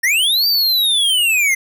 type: linear two-way sweep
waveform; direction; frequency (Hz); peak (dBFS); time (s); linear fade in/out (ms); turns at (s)
square; up then down; 1790 to 4699 to 2049; -13; 0.03-1.55; 10; 0.47
effects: none